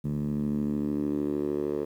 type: tone with band-pass filter sweep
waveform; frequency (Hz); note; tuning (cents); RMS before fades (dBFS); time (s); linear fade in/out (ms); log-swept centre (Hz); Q
10% pulse; 73.2; D2; -5; -29; 0.04-1.85; 10; 170 to 430; 3.2
effects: 10-bit

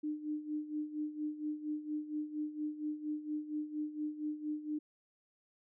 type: tone with tremolo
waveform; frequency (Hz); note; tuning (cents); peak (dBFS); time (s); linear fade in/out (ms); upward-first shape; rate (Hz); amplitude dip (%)
sine; 302.2; D4; +50; -33; 0.03-4.79; 10; sine; 4.3; 75
effects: none

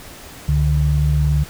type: tone pair together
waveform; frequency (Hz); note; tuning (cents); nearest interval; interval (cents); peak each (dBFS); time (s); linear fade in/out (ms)
sine; 69.29 / 146.83; C#2 / D3; 0 / 0; octave + minor second; 1300; -16; 0.48-1.44; 10
effects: pink hiss -38 dBFS RMS until 1.49 s

